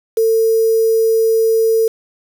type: tone with quantisation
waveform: sine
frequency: 450 Hz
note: A4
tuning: 39 cents sharp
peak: -10 dBFS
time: 0.17-1.88 s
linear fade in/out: 5 ms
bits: 5
effects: none